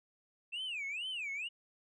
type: tone with vibrato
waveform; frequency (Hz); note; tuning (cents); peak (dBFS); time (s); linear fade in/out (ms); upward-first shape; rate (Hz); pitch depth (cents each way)
sine; 2600; E7; -24; -35; 0.52-1.49; 20; sine; 2.2; 300
effects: tanh soft clip ceiling -35 dBFS